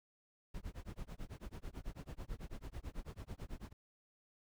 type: noise with tremolo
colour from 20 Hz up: brown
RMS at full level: -43 dBFS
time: 0.54-3.73 s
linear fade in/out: 5 ms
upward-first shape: sine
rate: 9.1 Hz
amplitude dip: 100%
effects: none